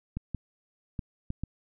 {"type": "clicks", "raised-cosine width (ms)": 5, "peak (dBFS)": -20, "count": 5, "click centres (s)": [0.17, 0.347, 0.992, 1.304, 1.436], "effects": []}